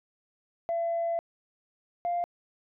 sine tone pair in turn, 675 / 697.6 Hz, E5 / F5, +41 / -2 cents, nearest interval minor second, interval 57 cents, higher second, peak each -25 dBFS, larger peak neither, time 0.69-1.19 / 2.05-2.24 s, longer first, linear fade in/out 0 ms, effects tanh soft clip ceiling -23 dBFS

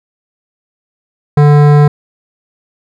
sine tone with hard clipping, 146.83 Hz, D3, in tune, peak -5 dBFS, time 1.37-1.88 s, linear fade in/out 5 ms, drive 16 dB, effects none

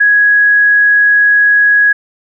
sine tone, 1666 Hz, G#6, 5 cents sharp, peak -5 dBFS, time 0-1.93 s, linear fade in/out 10 ms, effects none

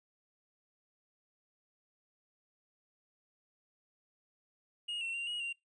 triangle tone with pitch steps, 2865 / 2713 / 2772 / 2892 / 2770 Hz, F7 / E7 / F7 / F#7 / F7, +44 / +49 / -14 / -40 / -15 cents, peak -34 dBFS, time 4.88-5.53 s, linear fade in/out 10 ms, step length 130 ms, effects noise-tail reverb RT60 0.2 s tail -26 dB re dry + resampled to 22050 Hz

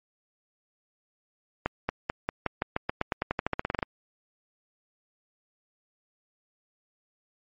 accelerating click train, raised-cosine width 0.5 ms, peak -11 dBFS, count 21, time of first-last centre 1.66-3.828 s, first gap 230 ms, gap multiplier 0.91, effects MP3 32 kbps

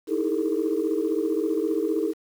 sine tone cluster, 312.4 / 327.6 / 407.3 / 451.1 Hz, D#4 / E4 / G#4 / A4, +7 / -11 / -34 / +43 cents, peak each -27 dBFS, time 0.07-2.14 s, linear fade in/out 50 ms, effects tanh soft clip ceiling -14 dBFS + 8-bit

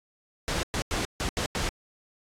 pink noise bursts at uneven times, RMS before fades -28 dBFS, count 6, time 0.48-0.63 / 0.74-0.82 / 0.91-1.05 / 1.2-1.29 / 1.37-1.46 / 1.55-1.69 s, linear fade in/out 0 ms, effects low-pass 8000 Hz 12 dB/octave + AAC 64 kbps

